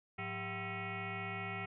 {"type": "tone with frequency modulation", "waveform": "sine", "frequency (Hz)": 1049, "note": "C6", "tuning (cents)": 4, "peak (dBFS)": -38, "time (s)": [0.18, 1.66], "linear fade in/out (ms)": 10, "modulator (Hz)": 289, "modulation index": 5.2, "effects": []}